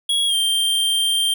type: tone with pitch glide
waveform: square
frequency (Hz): 3324 to 3167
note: G#7 to G7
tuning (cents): +1 to +17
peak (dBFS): -17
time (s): 0.09-1.34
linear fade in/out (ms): 5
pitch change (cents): -84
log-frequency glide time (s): 0.27-0.34
effects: none